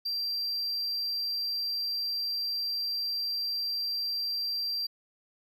triangle tone, 4718 Hz, D8, 7 cents sharp, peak -28 dBFS, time 0.05-4.87 s, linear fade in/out 10 ms, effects none

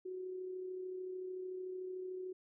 sine tone with amplitude modulation, 370 Hz, F#4, in tune, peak -39 dBFS, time 0.05-2.33 s, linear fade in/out 10 ms, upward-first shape sine, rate 33.5 Hz, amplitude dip 35%, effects none

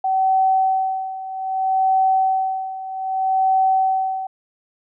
sine tone with tremolo, 762 Hz, G5, 49 cents flat, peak -13 dBFS, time 0.04-4.27 s, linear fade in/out 5 ms, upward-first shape sine, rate 0.63 Hz, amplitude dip 80%, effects none

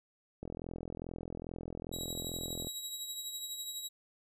click train, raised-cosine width 2 ms, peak -28 dBFS, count 96, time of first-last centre 0.43-2.671 s, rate 42.4 Hz
20% pulse tone with tremolo, 3859 Hz, B7, 41 cents flat, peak -31 dBFS, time 1.92-3.89 s, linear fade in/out 20 ms, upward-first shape triangle, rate 12 Hz, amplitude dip 55%
effects none

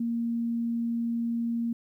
sine tone, 233.1 Hz, A#3, in tune, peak -26 dBFS, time 0-1.73 s, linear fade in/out 5 ms, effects 11-bit

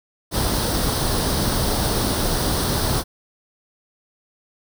pink noise with comb filter, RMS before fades -21 dBFS, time 0.31-3.04 s, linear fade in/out 50 ms, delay 0.21 ms, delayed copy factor +0.6, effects none

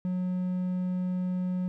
triangle tone, 182.2 Hz, F#3, 26 cents flat, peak -25 dBFS, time 0.05-1.68 s, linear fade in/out 0 ms, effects none

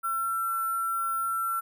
sine tone with sample-and-hold, 1351 Hz, E6, 42 cents sharp, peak -26 dBFS, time 0.03-1.61 s, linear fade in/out 20 ms, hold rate 11025 Hz, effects none

